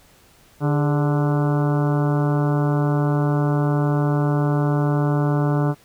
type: harmonic tone with a mistuned harmonic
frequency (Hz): 146.83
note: D3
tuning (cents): 0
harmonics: 1 / 2 / 3 / 4 / 5 / 6 / 7 / 8 / 9 / 10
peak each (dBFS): -18 / -24 / -28 / -30 / -32 / -34 / -35 / -36 / -37 / -38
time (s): 0.6-5.75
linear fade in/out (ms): 50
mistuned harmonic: 3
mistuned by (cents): -81
effects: pink hiss -53 dBFS RMS until 5.84 s